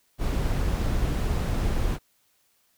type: noise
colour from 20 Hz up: brown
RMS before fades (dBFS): -25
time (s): 0.18-1.99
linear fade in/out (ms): 50
effects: white hiss -67 dBFS RMS until 2.77 s